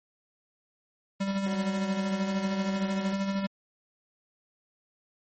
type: tone with tremolo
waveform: square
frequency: 196 Hz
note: G3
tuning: in tune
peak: -26 dBFS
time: 1.2-3.47 s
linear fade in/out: 10 ms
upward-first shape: sine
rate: 13 Hz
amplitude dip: 45%
type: tone with pitch glide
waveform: 15% pulse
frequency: 186.6 to 187.79 Hz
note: F#3 to F#3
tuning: +15 to +26 cents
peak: -30 dBFS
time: 1.46-3.13 s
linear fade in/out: 5 ms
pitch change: +11 cents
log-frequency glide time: 2.17-2.28 s
effects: low-pass 7000 Hz 12 dB/octave + MP3 32 kbps